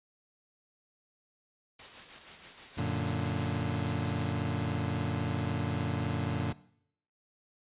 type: noise with tremolo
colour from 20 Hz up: white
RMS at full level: -45 dBFS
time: 1.79-4.31 s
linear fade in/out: 5 ms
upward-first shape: sine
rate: 6.3 Hz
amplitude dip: 45%
type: chord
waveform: 25% pulse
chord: Gb augmented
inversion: none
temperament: equal with one note detuned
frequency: 92.87 / 116.54 / 146.83 Hz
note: Gb2 / Bb2 / D3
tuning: +7 / 0 / 0 cents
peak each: -31 dBFS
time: 2.77-6.53 s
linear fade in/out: 10 ms
effects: noise-tail reverb RT60 0.7 s tail -20 dB re dry + resampled to 8000 Hz